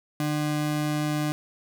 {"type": "ring-modulated tone", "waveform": "square", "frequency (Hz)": 225.2, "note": "A3", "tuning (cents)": 40, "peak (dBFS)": -22, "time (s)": [0.2, 1.32], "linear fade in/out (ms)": 0, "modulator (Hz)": 75.7, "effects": []}